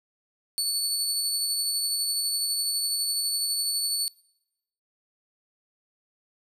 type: tone with tremolo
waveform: 25% pulse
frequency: 4455 Hz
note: C#8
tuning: 8 cents sharp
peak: -19 dBFS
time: 0.58-4.08 s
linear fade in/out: 0 ms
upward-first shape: sine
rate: 12 Hz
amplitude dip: 25%
effects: noise-tail reverb RT60 0.9 s tail -24 dB re dry